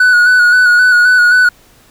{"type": "tone with vibrato", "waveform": "triangle", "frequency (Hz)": 1472, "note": "F#6", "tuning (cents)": -9, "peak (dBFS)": -3, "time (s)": [0, 1.49], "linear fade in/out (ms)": 5, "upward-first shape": "square", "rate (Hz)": 3.8, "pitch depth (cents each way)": 27, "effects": ["pink hiss -46 dBFS RMS until 1.9 s"]}